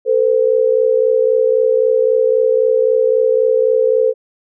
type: tone pair together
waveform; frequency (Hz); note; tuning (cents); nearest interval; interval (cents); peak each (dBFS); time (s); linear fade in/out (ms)
sine; 446.2 / 510; A4 / C5; +24 / -44; major second; 232; -13; 0.05-4.14; 50
effects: none